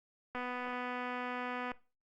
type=click train; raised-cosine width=0.5 ms; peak=-25 dBFS; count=340; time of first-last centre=0.35-1.717 s; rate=248 Hz; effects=noise-tail reverb RT60 0.3 s tail -19 dB re dry + Opus 48 kbps